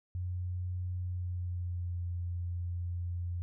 sine tone with pitch glide, 90.1 to 87.59 Hz, F#2 to F2, -45 to +6 cents, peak -33 dBFS, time 0.15-3.42 s, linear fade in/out 0 ms, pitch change -49 cents, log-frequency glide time 0.99-2.03 s, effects none

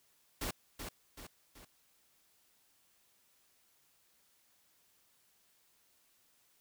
pink noise with echo, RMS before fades -38 dBFS, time 0.41-0.51 s, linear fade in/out 5 ms, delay 380 ms, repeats 3, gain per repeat -6 dB, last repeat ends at 1.65 s, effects white hiss -71 dBFS RMS until 6.6 s

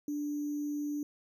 sine tone with sample-and-hold, 293.7 Hz, D4, in tune, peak -32 dBFS, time 0.08-1.03 s, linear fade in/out 2 ms, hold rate 6300 Hz, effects none

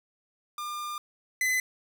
45% pulse tone pair in turn, 1202 / 2022 Hz, D6 / B6, +40 / +40 cents, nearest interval major sixth, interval 900 cents, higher second, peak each -33 / -24 dBFS, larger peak second, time 0.58-0.98 / 1.41-1.6 s, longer first, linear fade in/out 2 ms, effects none

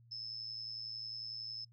sine tone with amplitude modulation, 5230 Hz, E8, 15 cents flat, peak -38 dBFS, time 0.11-1.65 s, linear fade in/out 10 ms, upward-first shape sine, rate 111 Hz, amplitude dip 70%, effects noise-tail reverb RT60 0.1 s tail -24 dB re dry + added 117 Hz sine -60 dBFS peak until 1.72 s

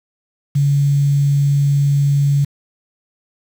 sine tone with quantisation, 141.7 Hz, C#3, 38 cents sharp, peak -11 dBFS, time 0.55-2.45 s, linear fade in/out 10 ms, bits 6, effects none

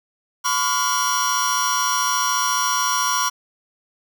45% pulse tone cluster, 1015 / 1129 / 1414 / 5700 Hz, B5 / C#6 / F6 / F8, +47 / +31 / +21 / +34 cents, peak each -23 / -24 / -26 / -24 dBFS, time 0.44-3.3 s, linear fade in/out 20 ms, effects 9-bit

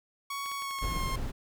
sawtooth tone with pitch glide, 1116 to 1065.6 Hz, C#6 to C6, +11 to +31 cents, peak -30 dBFS, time 0.3-1.16 s, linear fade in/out 5 ms, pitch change -80 cents, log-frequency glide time 0.57-1.05 s
clicks, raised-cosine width 0.2 ms, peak -29 dBFS, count 5, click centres 0.46 / 0.516 / 0.622 / 0.71 / 0.787 s
brown noise, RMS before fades -33 dBFS, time 0.81-1.32 s, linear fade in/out 20 ms
effects none

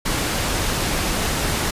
pink low-pass noise, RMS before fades -22 dBFS, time 0.05-1.71 s, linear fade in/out 10 ms, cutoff 12000 Hz, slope 12 dB/octave, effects resampled to 32000 Hz

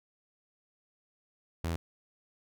sawtooth tone, 83.1 Hz, E2, 15 cents sharp, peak -27 dBFS, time 1.64-1.76 s, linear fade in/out 0 ms, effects none

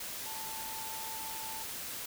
sine tone in noise, 884 Hz, A5, 8 cents sharp, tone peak -44 dBFS, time 0.26-1.63 s, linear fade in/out 5 ms, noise white, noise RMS -41 dBFS, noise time 0-2.06 s, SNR -6 dB, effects none

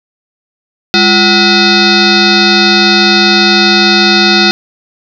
sine tone with frequency modulation, 2000 Hz, B6, 21 cents sharp, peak -4 dBFS, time 0.94-4.51 s, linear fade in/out 0 ms, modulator 551 Hz, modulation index 5, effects none

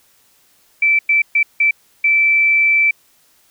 sine tone bursts at uneven times, 2326 Hz, D7, 17 cents flat, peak -10 dBFS, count 5, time 0.82-0.99 / 1.09-1.22 / 1.35-1.43 / 1.6-1.71 / 2.04-2.91 s, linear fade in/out 5 ms, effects white hiss -55 dBFS RMS until 3.5 s

